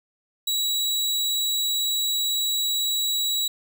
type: tone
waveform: sawtooth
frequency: 3894 Hz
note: B7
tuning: 25 cents flat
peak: -19 dBFS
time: 0.47-3.48 s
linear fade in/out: 5 ms
effects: none